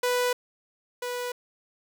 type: tone pair in turn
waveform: sawtooth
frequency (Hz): 493.9 / 491.1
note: B4 / B4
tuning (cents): 0 / -10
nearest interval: unison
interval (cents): 10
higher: first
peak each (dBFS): -19 / -26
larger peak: first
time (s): 0.03-0.33 / 1.02-1.32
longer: neither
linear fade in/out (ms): 5
effects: none